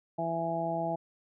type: harmonic tone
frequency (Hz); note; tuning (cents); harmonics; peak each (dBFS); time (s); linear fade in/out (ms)
166.2; E3; +15; 1 / 2 / 3 / 4 / 5; -37 / -38 / -43 / -32 / -35; 0.18-0.96; 10
effects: none